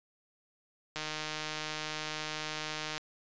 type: click train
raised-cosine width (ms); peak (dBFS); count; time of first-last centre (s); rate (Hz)
0.2; -19; 312; 0.96-2.979; 154
effects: resampled to 16000 Hz